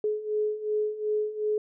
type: beating tone pair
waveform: sine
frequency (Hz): 423 / 425.7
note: G#4 / G#4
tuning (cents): +32 / +43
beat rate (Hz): 2.7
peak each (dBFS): -31 / -27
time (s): 0.04-1.58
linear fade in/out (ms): 2
effects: none